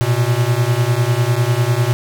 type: beating tone pair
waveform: square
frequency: 116.3 / 126.3 Hz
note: A#2 / B2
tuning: -4 / +39 cents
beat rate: 10 Hz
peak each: -17 dBFS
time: 0.01-1.93 s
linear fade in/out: 0 ms
effects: none